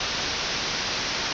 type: low-pass noise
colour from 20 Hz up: white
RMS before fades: -28 dBFS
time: 0-1.33 s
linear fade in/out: 5 ms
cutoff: 6000 Hz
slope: 96 dB/octave
effects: none